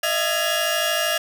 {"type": "tone cluster", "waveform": "sawtooth", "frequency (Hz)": [618, 671, 1676, 2828], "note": ["D#5", "E5", "G#6", "F7"], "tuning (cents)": [-12, 31, 15, 21], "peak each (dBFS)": -22, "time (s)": [0.03, 1.18], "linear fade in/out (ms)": 5, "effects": []}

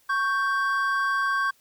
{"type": "tone pair together", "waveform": "triangle", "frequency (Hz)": [1109, 1568.4], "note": ["C#6", "G6"], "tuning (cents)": [0, 0], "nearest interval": "tritone", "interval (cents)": 600, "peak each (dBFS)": -23, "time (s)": [0.09, 1.51], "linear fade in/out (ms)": 10, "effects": ["white hiss -62 dBFS RMS until 1.6 s"]}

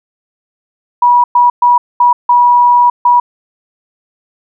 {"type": "tone bursts at uneven times", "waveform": "sine", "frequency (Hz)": 970, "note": "B5", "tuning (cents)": -31, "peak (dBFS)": -4, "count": 6, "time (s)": [[1.02, 1.24], [1.35, 1.5], [1.62, 1.78], [2, 2.13], [2.29, 2.9], [3.05, 3.2]], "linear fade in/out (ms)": 5, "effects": []}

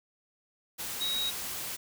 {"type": "tone in noise", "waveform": "sine", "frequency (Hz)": 3812, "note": "A#7", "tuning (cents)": 38, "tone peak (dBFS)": -29, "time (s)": [1, 1.31], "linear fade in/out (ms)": 20, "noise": "white", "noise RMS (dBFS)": -37, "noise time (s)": [0.78, 1.77], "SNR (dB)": 5, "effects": []}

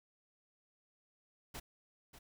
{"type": "noise with echo", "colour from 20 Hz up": "pink", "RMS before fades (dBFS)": -45, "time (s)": [1.54, 1.6], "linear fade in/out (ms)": 10, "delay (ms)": 590, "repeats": 1, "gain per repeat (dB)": -11, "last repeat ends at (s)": 2.19, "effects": []}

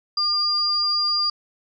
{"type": "tone pair together", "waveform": "sine", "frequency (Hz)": [1204, 4798], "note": ["D6", "D8"], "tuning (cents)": [43, 36], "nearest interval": "2 octaves", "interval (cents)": 2393, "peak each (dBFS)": [-28, -19], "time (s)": [0.17, 1.3], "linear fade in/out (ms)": 5, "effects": []}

